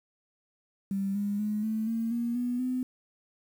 sine tone with pitch steps, 196 / 203.4 / 211 / 219 / 227.2 / 235.8 / 244.7 / 253.9 Hz, G3 / G#3 / G#3 / A3 / A#3 / A#3 / B3 / B3, 0 / -36 / +28 / -8 / -44 / +20 / -16 / +48 cents, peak -27 dBFS, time 0.91-2.83 s, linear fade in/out 2 ms, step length 240 ms, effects 9-bit

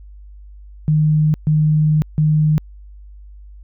sine tone bursts at uneven times, 153.4 Hz, D#3, 24 cents flat, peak -11 dBFS, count 3, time 0.88-1.34 / 1.47-2.02 / 2.18-2.58 s, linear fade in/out 0 ms, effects added 50 Hz sine -36 dBFS peak until 3.63 s

